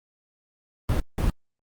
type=noise bursts at uneven times; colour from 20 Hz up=brown; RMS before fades=-22 dBFS; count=2; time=0.89-1 / 1.18-1.3 s; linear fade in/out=2 ms; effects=Opus 32 kbps

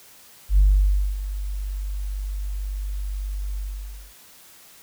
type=tone with ADSR envelope; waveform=sine; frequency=49 Hz; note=G1; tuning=in tune; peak=-10 dBFS; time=0.49-4.14 s; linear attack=86 ms; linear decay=580 ms; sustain=-15 dB; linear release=570 ms; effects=tanh soft clip ceiling -8 dBFS + white hiss -49 dBFS RMS until 4.82 s

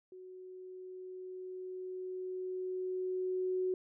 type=tone with level ramp; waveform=sine; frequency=370 Hz; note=F#4; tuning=in tune; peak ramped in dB=-48 to -30 dBFS; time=0.12-3.74 s; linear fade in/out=2 ms; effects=none

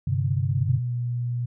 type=chord; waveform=sine; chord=G suspended fourth; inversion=none; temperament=equal; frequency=98 / 130.81 / 146.83 Hz; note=G2 / C3 / D3; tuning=0 / 0 / 0 cents; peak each=-25 / -24 / -28 dBFS; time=0.07-0.79 s; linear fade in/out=5 ms
type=tone with pitch glide; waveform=sine; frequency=123.47 to 121.14 Hz; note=B2 to B2; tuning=0 to -33 cents; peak=-24 dBFS; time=0.59-1.46 s; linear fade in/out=10 ms; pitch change=-33 cents; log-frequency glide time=0.83-0.93 s
effects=none

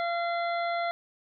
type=harmonic tone; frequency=686 Hz; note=F5; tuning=31 cents flat; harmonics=1 / 2 / 3 / 5 / 6; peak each=-28 / -35 / -36 / -44 / -46 dBFS; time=0-0.91 s; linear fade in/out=0 ms; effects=none

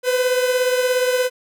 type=beating tone pair; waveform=45% pulse; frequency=501 / 518 Hz; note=B4 / C5; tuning=+25 / -17 cents; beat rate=17 Hz; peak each=-17 / -24 dBFS; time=0.03-1.3 s; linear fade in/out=50 ms; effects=none

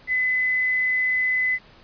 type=tone with quantisation; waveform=sine; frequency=2016 Hz; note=B6; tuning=35 cents sharp; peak=-19 dBFS; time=0.07-1.59 s; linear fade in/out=50 ms; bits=7; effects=pink hiss -51 dBFS RMS until 1.83 s + resampled to 11025 Hz

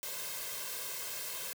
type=noise with comb filter; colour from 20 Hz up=white; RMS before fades=-40 dBFS; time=0.03-1.53 s; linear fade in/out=0 ms; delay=1.9 ms; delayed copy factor=+0.85; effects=high-pass 150 Hz 12 dB/octave

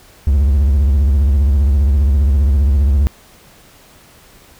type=tone with vibrato; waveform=triangle; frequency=69.8 Hz; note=C#2; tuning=13 cents sharp; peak=-7 dBFS; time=0.27-3.07 s; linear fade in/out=0 ms; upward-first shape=triangle; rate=15 Hz; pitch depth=190 cents each way; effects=pink hiss -45 dBFS RMS until 4.59 s

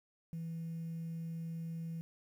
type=tone; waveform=sine; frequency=164.81 Hz; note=E3; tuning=in tune; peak=-37 dBFS; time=0.33-2.01 s; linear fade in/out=0 ms; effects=tanh soft clip ceiling -36 dBFS + 11-bit

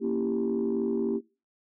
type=chord; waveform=sine; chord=A# diminished seventh; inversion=none; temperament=equal; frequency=233.1 / 277.2 / 329.6 / 392 Hz; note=A#3 / C#4 / E4 / G4; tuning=0 / 0 / 0 / 0 cents; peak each=-28 / -33 / -32 / -28 dBFS; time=0-1.21 s; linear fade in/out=50 ms; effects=noise-tail reverb RT60 0.3 s tail -21 dB re dry + tanh soft clip ceiling -19 dBFS

